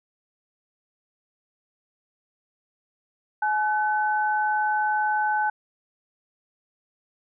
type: tone pair together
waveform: sine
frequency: 849 / 1511 Hz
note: G#5 / F#6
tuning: +38 / +36 cents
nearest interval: minor seventh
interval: 998 cents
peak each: -22 / -26 dBFS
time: 3.42-5.5 s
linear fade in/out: 5 ms
effects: none